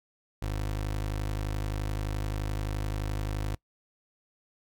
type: tone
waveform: 25% pulse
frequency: 51.6 Hz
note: G#1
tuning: 10 cents flat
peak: -26 dBFS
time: 0.42-3.55 s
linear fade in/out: 5 ms
effects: noise-tail reverb RT60 0.1 s tail -23 dB re dry